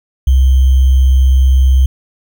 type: tone with sample-and-hold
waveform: sine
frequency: 65.41 Hz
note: C2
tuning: in tune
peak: -5 dBFS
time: 0.27-1.86 s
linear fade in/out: 5 ms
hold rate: 3150 Hz
effects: none